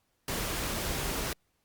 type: noise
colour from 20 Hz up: pink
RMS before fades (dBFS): -33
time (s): 0.28-1.33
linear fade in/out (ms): 2
effects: pink hiss -75 dBFS RMS until 1.64 s + Opus 48 kbps